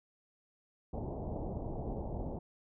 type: low-pass noise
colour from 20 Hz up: pink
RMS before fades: -39 dBFS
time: 0.93-2.39 s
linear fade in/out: 5 ms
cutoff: 830 Hz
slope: 48 dB/octave
effects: none